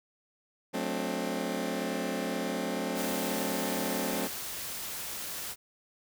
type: chord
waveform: 20% pulse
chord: D dominant seventh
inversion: first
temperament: just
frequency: 183.54 / 220.2 / 264.3 / 293.7 Hz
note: F#3 / A3 / C4 / D4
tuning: -14 / +2 / +18 / 0 cents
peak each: -32 / -31 / -30 / -34 dBFS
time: 0.73-4.28 s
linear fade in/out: 20 ms
type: noise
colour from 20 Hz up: white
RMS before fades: -38 dBFS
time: 2.94-5.56 s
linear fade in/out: 50 ms
effects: none